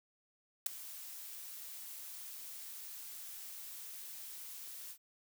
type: noise with ADSR envelope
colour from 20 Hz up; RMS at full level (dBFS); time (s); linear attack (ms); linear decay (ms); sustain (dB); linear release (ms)
blue; -27; 0.66-4.98; 6; 4; -21; 74
effects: none